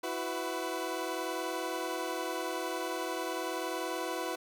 20% pulse chord, E suspended second, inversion none, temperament equal with one note detuned, 329.6 / 370 / 499.9 Hz, E4 / F#4 / B4, 0 / 0 / +21 cents, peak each -33 dBFS, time 0.03-4.36 s, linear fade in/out 10 ms, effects none

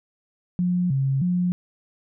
sine tone with vibrato, 155.56 Hz, D#3, in tune, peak -19 dBFS, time 0.59-1.52 s, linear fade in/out 0 ms, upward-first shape square, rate 1.6 Hz, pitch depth 240 cents each way, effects none

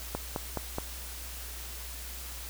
click train, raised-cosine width 1 ms, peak -17 dBFS, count 4, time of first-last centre 0.15-0.784 s, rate 4.73 Hz, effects added 60 Hz sine -42 dBFS peak until 2.49 s + white hiss -43 dBFS RMS until 2.49 s

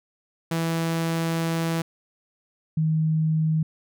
sawtooth / sine tone pair in turn, 164.81 / 157.81 Hz, E3 / D#3, 0 / +25 cents, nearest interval minor second, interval 75 cents, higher first, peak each -19 dBFS, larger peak neither, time 0.51-1.82 / 2.77-3.63 s, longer first, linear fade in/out 5 ms, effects none

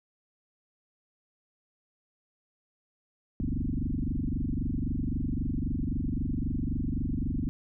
sine tone with frequency modulation, 101 Hz, G#2, 48 cents flat, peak -27 dBFS, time 3.4-7.49 s, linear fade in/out 0 ms, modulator 23.8 Hz, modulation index 7.7, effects none

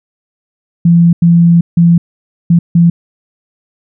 sine tone bursts at uneven times, 170.1 Hz, F3, 45 cents flat, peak -3 dBFS, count 5, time 0.85-1.13 / 1.22-1.61 / 1.77-1.98 / 2.5-2.59 / 2.75-2.9 s, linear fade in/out 5 ms, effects none

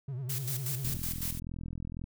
triangle tone with vibrato, 130 Hz, C3, 11 cents flat, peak -32 dBFS, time 0.08-0.97 s, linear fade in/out 5 ms, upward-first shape triangle, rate 10 Hz, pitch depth 170 cents each way
blue noise with tremolo, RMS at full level -35 dBFS, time 0.29-1.4 s, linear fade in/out 10 ms, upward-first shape square, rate 5.4 Hz, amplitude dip 65%
click train, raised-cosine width 5 ms, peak -27 dBFS, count 51, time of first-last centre 0.85-2.04 s, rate 42 Hz
effects none

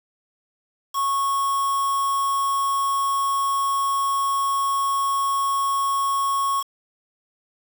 triangle tone with quantisation, 1100 Hz, C#6, 14 cents flat, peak -18 dBFS, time 0.93-6.64 s, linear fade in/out 50 ms, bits 5, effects none

